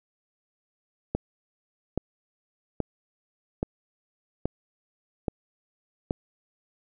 click train, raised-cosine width 2 ms, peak -12 dBFS, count 7, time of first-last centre 1.15-6.109 s, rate 1.21 Hz, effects none

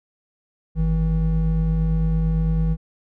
triangle tone pair together, 50.77 / 161.2 Hz, G#1 / E3, -39 / -38 cents, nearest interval octave + minor sixth, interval 2001 cents, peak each -18 dBFS, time 0.75-2.77 s, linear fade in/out 50 ms, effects none

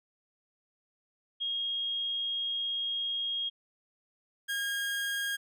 sine / 30% pulse tone pair in turn, 3261 / 1626.1 Hz, G#7 / G#6, -32 / -37 cents, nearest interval octave, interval 1205 cents, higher first, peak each -30 / -28 dBFS, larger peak second, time 1.4-3.5 / 4.48-5.37 s, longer first, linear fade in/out 20 ms, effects none

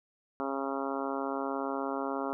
harmonic tone, 136.8 Hz, C#3, 23 cents flat, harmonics 2 / 3 / 4 / 5 / 6 / 7 / 8 / 9 / 10, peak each -36 / -38 / -39 / -40 / -41 / -41 / -42 / -43 / -43 dBFS, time 0.4-2.33 s, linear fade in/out 0 ms, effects none

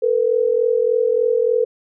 sine tone pair together, 449.3 / 492.7 Hz, A4 / B4, +36 / -4 cents, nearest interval major second, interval 160 cents, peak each -17 dBFS, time 0.02-1.65 s, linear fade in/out 10 ms, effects none

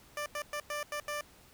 15% pulse tone bursts at uneven times, 591 Hz, D5, 11 cents sharp, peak -28 dBFS, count 6, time 0.17-0.26 / 0.35-0.42 / 0.53-0.6 / 0.7-0.83 / 0.92-1 / 1.08-1.21 s, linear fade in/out 2 ms, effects pink hiss -59 dBFS RMS until 1.53 s

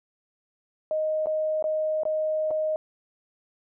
sine tone with dropouts, 622.3 Hz, D#5, in tune, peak -23 dBFS, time 0.91-2.76 s, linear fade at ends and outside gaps 1 ms, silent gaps 1.259-1.269 / 1.625-1.641 / 2.034-2.053 / 2.507-2.511 s, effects none

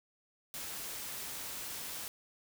white noise, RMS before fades -42 dBFS, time 0.54-2.08 s, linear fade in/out 0 ms, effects none

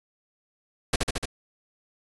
pink noise with echo, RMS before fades -22 dBFS, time 0.93-0.96 s, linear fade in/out 5 ms, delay 74 ms, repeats 4, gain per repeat -2 dB, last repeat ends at 1.256 s, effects resampled to 24000 Hz

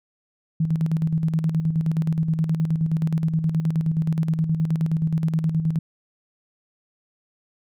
sine tone with tremolo, 160.6 Hz, E3, 45 cents flat, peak -17 dBFS, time 0.6-5.79 s, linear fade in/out 5 ms, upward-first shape square, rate 9.5 Hz, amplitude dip 55%, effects none

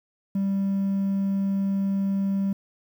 triangle tone, 196 Hz, G3, in tune, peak -19 dBFS, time 0.35-2.53 s, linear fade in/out 5 ms, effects tanh soft clip ceiling -16 dBFS + 9-bit

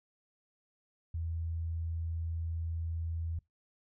sine tone, 82.5 Hz, E2, 2 cents sharp, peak -33 dBFS, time 1.14-3.39 s, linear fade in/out 5 ms, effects noise-tail reverb RT60 0.2 s tail -25 dB re dry

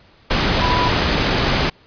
sine tone in noise, 987.8 Hz, B5, in tune, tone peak -18 dBFS, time 0.61-0.89 s, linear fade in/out 10 ms, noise pink, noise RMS -17 dBFS, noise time 0.3-1.7 s, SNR -4 dB, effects pink hiss -51 dBFS RMS until 1.86 s + resampled to 11025 Hz

